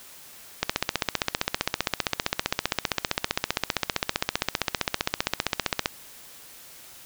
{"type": "click train", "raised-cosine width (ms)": 0.2, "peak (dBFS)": -4, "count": 81, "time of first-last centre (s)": [0.63, 5.859], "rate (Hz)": 15.3, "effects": ["white hiss -47 dBFS RMS until 7.05 s"]}